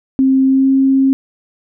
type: tone with pitch glide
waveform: sine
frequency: 265.5 to 268.4 Hz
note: C4 to C4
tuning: +25 to +44 cents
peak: -8 dBFS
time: 0.19-1.13 s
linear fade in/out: 0 ms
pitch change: +19 cents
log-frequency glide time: 0.45-0.69 s
effects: none